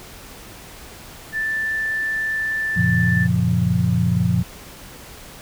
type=tone; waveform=sine; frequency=1765 Hz; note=A6; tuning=5 cents sharp; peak=-20 dBFS; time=1.32-3.28 s; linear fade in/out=50 ms
type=chord; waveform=sine; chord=Gb major seventh; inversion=none; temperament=equal; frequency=92.5 / 116.54 / 138.59 / 174.61 Hz; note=Gb2 / Bb2 / Db3 / F3; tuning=0 / 0 / 0 / 0 cents; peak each=-23 / -20 / -25 / -19 dBFS; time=2.76-4.43 s; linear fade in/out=10 ms
effects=pink hiss -40 dBFS RMS until 5.41 s